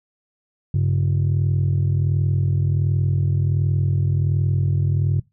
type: tone pair together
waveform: sine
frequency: 97.23 / 138.59 Hz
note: G2 / C#3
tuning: -14 / 0 cents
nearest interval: tritone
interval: 614 cents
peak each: -17 dBFS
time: 0.74-5.2 s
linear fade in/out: 5 ms
effects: noise-tail reverb RT60 0.2 s tail -21 dB re dry + tanh soft clip ceiling -13 dBFS